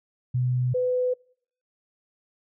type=tone pair in turn; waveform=sine; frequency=125.4 / 501.6 Hz; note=B2 / B4; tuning=+27 / +27 cents; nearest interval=2 octaves; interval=2400 cents; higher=second; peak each=-21 dBFS; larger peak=neither; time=0.34-0.74 / 0.74-1.14 s; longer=neither; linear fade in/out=10 ms; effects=noise-tail reverb RT60 0.6 s tail -26 dB re dry